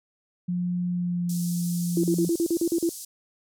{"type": "tone with pitch glide", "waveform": "sine", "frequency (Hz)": [177.6, 173.84], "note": ["F3", "F3"], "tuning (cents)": [29, -8], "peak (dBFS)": -24, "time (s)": [0.48, 2.29], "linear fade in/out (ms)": 10, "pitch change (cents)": -37, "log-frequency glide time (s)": [0.88, 1.41]}
{"type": "band-pass noise", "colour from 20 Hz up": "white", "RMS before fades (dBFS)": -39, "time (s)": [1.29, 3.05], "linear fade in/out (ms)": 5, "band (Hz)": [5100, 12000], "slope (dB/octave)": 24}
{"type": "tone bursts", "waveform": "sine", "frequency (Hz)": 336.3, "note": "E4", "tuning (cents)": 35, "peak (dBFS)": -20, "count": 9, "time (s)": [1.97, 2.892], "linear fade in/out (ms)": 2, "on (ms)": 66, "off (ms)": 41}
{"effects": []}